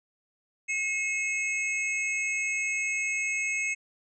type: tone pair together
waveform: square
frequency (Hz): 2165 / 2575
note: C#7 / E7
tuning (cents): -41 / -41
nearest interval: minor third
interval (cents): 300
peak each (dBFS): -30 / -31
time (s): 0.68-3.75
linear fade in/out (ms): 20
effects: resampled to 22050 Hz